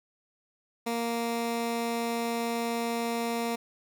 15% pulse tone, 233.1 Hz, A#3, in tune, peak -22 dBFS, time 0.86-3.56 s, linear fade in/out 10 ms, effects none

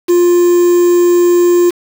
triangle tone with quantisation, 350.7 Hz, F4, 7 cents sharp, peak -4 dBFS, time 0.08-1.71 s, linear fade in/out 20 ms, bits 4, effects none

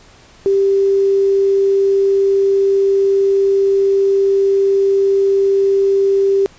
sine tone with quantisation, 392.8 Hz, G4, 4 cents sharp, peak -10 dBFS, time 0.46-6.46 s, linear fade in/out 0 ms, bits 6, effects pink hiss -45 dBFS RMS until 6.58 s + resampled to 16000 Hz

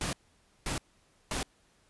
pink noise bursts, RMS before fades -33 dBFS, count 3, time 0.01-1.43 s, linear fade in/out 2 ms, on 120 ms, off 530 ms, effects pink hiss -67 dBFS RMS until 1.89 s + resampled to 24000 Hz

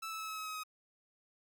sawtooth tone with pitch steps, 1316 / 1306.9 / 1297.9 / 1288.9 / 1280 / 1271.2 / 1262.4 Hz, E6 / E6 / E6 / E6 / D#6 / D#6 / D#6, -3 / -15 / -27 / -39 / +49 / +37 / +25 cents, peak -36 dBFS, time 0.02-0.636 s, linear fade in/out 10 ms, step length 88 ms, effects none

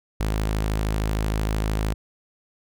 sawtooth tone, 53.1 Hz, G#1, 39 cents sharp, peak -18 dBFS, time 0.2-1.94 s, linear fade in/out 5 ms, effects none

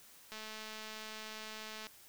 click train, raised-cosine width 0.2 ms, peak -29 dBFS, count 337, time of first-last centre 0.32-1.868 s, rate 217 Hz, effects white hiss -59 dBFS RMS until 2.08 s

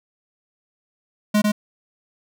square tone with echo, 209.7 Hz, G#3, 17 cents sharp, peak -15 dBFS, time 1.34-1.42 s, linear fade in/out 10 ms, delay 100 ms, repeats 1, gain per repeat -2 dB, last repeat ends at 1.52 s, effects none

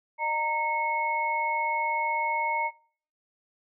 sine tone cluster, 610 / 924 / 2188 Hz, D#5 / A#5 / C#7, -34 / -16 / -23 cents, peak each -36 / -27 / -31 dBFS, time 0.18-2.71 s, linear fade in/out 50 ms, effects noise-tail reverb RT60 0.5 s tail -22 dB re dry

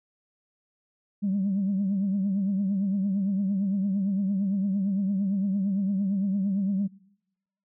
sine tone with vibrato, 196 Hz, G3, in tune, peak -22 dBFS, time 1.22-6.88 s, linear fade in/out 20 ms, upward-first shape triangle, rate 8.8 Hz, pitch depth 100 cents each way, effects noise-tail reverb RT60 0.9 s tail -25 dB re dry + tanh soft clip ceiling -19 dBFS

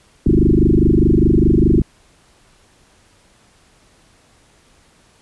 sine tone with frequency modulation, 190.8 Hz, G3, 47 cents flat, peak -9 dBFS, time 0.26-1.82 s, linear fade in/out 5 ms, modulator 24.9 Hz, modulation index 7.1, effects pink hiss -53 dBFS RMS until 5.21 s + resampled to 24000 Hz

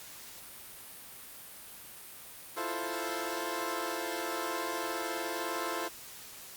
15% pulse chord, F major seventh, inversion third, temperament equal, 329.6 / 349.2 / 440 / 523.3 Hz, E4 / F4 / A4 / C5, 0 / 0 / 0 / 0 cents, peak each -33 dBFS, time 2.56-5.89 s, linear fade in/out 20 ms, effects white hiss -48 dBFS RMS until 6.56 s + Opus 48 kbps

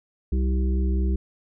harmonic tone, 64.5 Hz, C2, 24 cents flat, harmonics 1 / 3 / 5 / 6, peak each -20 / -30 / -34 / -36 dBFS, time 0.32-1.16 s, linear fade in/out 5 ms, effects none

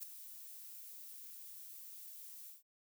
violet noise with ADSR envelope, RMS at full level -42 dBFS, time 0-2.63 s, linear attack 27 ms, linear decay 10 ms, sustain -10 dB, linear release 150 ms, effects none

